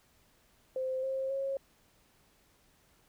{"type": "tone with pitch steps", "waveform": "sine", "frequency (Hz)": [520, 531.8, 544], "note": ["C5", "C5", "C#5"], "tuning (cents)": [-11, 28, -33], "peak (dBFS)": -31, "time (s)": [0.76, 1.57], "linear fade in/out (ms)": 2, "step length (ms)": 270, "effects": ["pink hiss -67 dBFS RMS until 3.08 s"]}